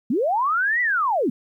sine linear two-way sweep, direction up then down, 201.5 to 2000 to 201.5 Hz, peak -18 dBFS, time 0.1-1.3 s, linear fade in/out 5 ms, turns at 0.81 s, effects 10-bit

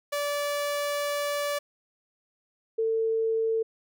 sawtooth / sine tone pair in turn, 579 / 448 Hz, D5 / A4, -25 / +31 cents, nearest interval major third, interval 444 cents, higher first, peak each -23 dBFS, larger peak neither, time 0.12-1.59 / 2.78-3.63 s, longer first, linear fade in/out 10 ms, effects none

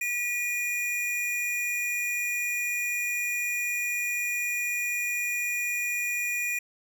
square tone pair together, 1933.5 / 2436 Hz, B6 / D#7, -37 / -37 cents, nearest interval major third, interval 400 cents, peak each -37 / -28 dBFS, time 0.01-6.59 s, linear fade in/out 5 ms, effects none

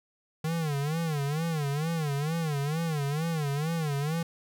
square tone with vibrato, 153 Hz, D#3, 29 cents flat, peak -28 dBFS, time 0.44-4.23 s, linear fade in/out 5 ms, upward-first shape sine, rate 2.2 Hz, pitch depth 160 cents each way, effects none

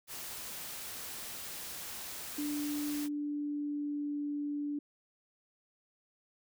white noise, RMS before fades -43 dBFS, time 0.07-3.09 s, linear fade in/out 50 ms
sine tone with pitch glide, 293.7 to 291.2 Hz, D4 to D4, 0 to -15 cents, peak -33 dBFS, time 2.38-4.79 s, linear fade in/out 5 ms, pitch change -15 cents, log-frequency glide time 2.8-4.21 s
effects none

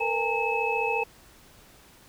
sine tone cluster, 452.6 / 486.7 / 818 / 910 / 2588 Hz, A4 / B4 / G#5 / A#5 / E7, +49 / -25 / -26 / -42 / -32 cents, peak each -30 / -33 / -31 / -31 / -28 dBFS, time 0-1.04 s, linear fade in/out 10 ms, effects pink hiss -54 dBFS RMS until 2.08 s

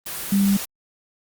sine tone in noise, 198.3 Hz, G3, 20 cents sharp, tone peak -15 dBFS, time 0.32-0.57 s, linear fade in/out 5 ms, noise white, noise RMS -30 dBFS, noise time 0.06-0.65 s, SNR +12 dB, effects Opus 24 kbps

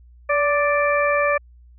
harmonic tone with a mistuned harmonic, 587.3 Hz, D5, in tune, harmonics 1 / 2 / 3 / 4, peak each -19 / -22 / -24 / -25 dBFS, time 0.29-1.38 s, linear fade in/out 10 ms, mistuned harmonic 1, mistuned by -30 cents, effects added 60 Hz sine -45 dBFS peak until 1.78 s

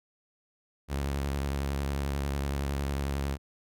sawtooth tone with vibrato, 69.7 Hz, C#2, 10 cents sharp, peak -25 dBFS, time 0.88-3.38 s, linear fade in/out 50 ms, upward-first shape square, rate 11 Hz, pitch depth 37 cents each way, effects none

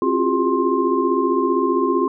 sine tone cluster, 266.8 / 344.4 / 359.8 / 404.4 / 1057 Hz, C4 / F4 / F#4 / G#4 / C6, +34 / -24 / -48 / -46 / +17 cents, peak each -22 dBFS, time 0.02-2.08 s, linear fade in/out 2 ms, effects none

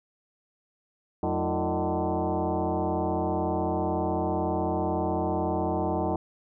sine tone with frequency modulation, 220 Hz, A3, in tune, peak -24 dBFS, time 1.23-6.16 s, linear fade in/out 2 ms, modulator 134 Hz, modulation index 5.1, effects none

